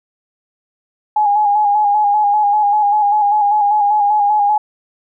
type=tone with vibrato; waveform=sine; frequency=830.6 Hz; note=G#5; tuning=in tune; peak=-10 dBFS; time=1.16-4.58 s; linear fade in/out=5 ms; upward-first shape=square; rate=5.1 Hz; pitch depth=35 cents each way; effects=none